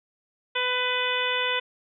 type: harmonic tone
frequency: 499.2 Hz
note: B4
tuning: 19 cents sharp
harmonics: 1 / 2 / 3 / 4 / 5 / 6 / 7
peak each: -31 / -31 / -31 / -31 / -31 / -31 / -31 dBFS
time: 0.55-1.6 s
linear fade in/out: 10 ms
effects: none